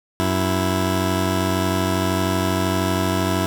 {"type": "tone pair together", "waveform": "15% pulse", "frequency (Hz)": [92.84, 329.6], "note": ["F#2", "E4"], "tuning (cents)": [6, 0], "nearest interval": "octave + minor seventh", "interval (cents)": 2194, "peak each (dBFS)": [-14, -16], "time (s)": [0.2, 3.46], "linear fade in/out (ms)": 0, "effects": []}